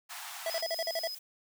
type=high-pass noise; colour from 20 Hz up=pink; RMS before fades=-43 dBFS; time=0.09-0.62 s; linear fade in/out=20 ms; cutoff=700 Hz; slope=96 dB/octave
type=tone bursts; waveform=square; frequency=659.3 Hz; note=E5; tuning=in tune; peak=-31 dBFS; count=8; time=0.46-1.074 s; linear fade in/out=2 ms; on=40 ms; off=42 ms
type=noise with tremolo; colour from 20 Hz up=blue; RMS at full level=-46 dBFS; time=0.48-1.19 s; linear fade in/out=10 ms; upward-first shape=sine; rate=4.4 Hz; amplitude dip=35%
type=tone; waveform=triangle; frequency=5050 Hz; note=D#8; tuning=25 cents sharp; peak=-36 dBFS; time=0.5-1.15 s; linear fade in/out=5 ms
effects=none